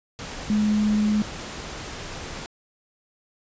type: tone in noise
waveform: sine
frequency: 211.2 Hz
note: G#3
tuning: 29 cents sharp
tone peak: -18 dBFS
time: 0.5-1.22 s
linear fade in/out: 0 ms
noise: pink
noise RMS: -35 dBFS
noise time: 0.19-2.46 s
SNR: +14 dB
effects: resampled to 16000 Hz